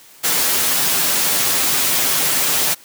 white noise with comb filter, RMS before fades -17 dBFS, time 0.23-2.75 s, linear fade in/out 20 ms, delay 9.4 ms, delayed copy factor -0.55, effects white hiss -45 dBFS RMS until 2.84 s + high-pass 100 Hz 12 dB/octave

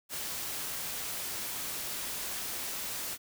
white noise, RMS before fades -37 dBFS, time 0.09-3.18 s, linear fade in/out 50 ms, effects none

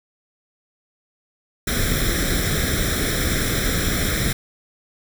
pink noise with comb filter, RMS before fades -21 dBFS, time 1.67-4.33 s, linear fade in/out 5 ms, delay 0.54 ms, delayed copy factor +0.85, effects none

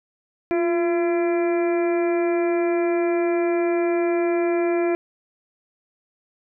harmonic tone with a mistuned harmonic, 338.5 Hz, E4, 46 cents sharp, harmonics 1 / 2 / 3 / 4 / 5 / 6 / 7, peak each -19 / -26 / -37 / -38 / -38 / -40 / -35 dBFS, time 0.51-4.95 s, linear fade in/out 0 ms, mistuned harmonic 1, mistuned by +46 cents, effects none

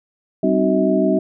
sine tone cluster, 194.1 / 259.8 / 307.1 / 373.4 / 641 Hz, G3 / C4 / D#4 / F#4 / E5, -17 / -12 / -23 / +16 / -49 cents, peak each -20 dBFS, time 0.43-1.19 s, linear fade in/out 5 ms, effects none

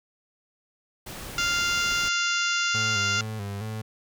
pink noise, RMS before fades -38 dBFS, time 1.06-2.09 s, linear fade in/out 10 ms
harmonic tone, 697 Hz, F5, 4 cents flat, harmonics 2 / 3 / 4 / 5 / 6 / 7 / 8 / 9 / 10, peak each -26 / -33 / -29 / -34 / -37 / -34 / -36 / -36 / -37 dBFS, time 1.38-3.21 s, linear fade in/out 2 ms
35% pulse tone with vibrato, 104.6 Hz, G#2, 13 cents sharp, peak -29 dBFS, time 2.74-3.82 s, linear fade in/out 10 ms, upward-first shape square, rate 2.3 Hz, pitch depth 74 cents each way
effects none

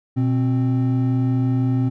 triangle tone pair together, 122.7 / 262.3 Hz, B2 / C4, -11 / +4 cents, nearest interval octave + minor second, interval 1315 cents, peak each -16 / -19 dBFS, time 0.16-1.9 s, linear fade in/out 20 ms, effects none

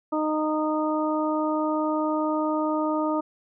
harmonic tone, 308.2 Hz, D#4, 16 cents flat, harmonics 1 / 2 / 3 / 4, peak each -25 / -28 / -30 / -31 dBFS, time 0.12-3.21 s, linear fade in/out 10 ms, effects none

